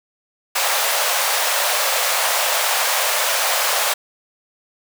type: high-pass noise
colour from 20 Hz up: pink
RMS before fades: -19 dBFS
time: 0.55-3.94 s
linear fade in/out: 10 ms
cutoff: 540 Hz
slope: 48 dB/octave
effects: none